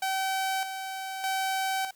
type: tone with tremolo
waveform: sawtooth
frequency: 767 Hz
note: G5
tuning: 38 cents flat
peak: -23 dBFS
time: 0.02-1.91 s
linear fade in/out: 5 ms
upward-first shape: square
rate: 0.82 Hz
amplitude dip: 55%
effects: white hiss -62 dBFS RMS until 1.95 s